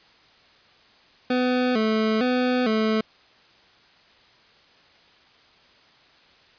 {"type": "tone with vibrato", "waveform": "25% pulse", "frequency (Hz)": 234.2, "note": "A#3", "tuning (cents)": 8, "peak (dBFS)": -16, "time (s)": [1.3, 3.01], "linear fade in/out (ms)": 5, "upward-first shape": "square", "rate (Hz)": 1.1, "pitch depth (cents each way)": 120, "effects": ["white hiss -55 dBFS RMS until 6.58 s", "resampled to 11025 Hz"]}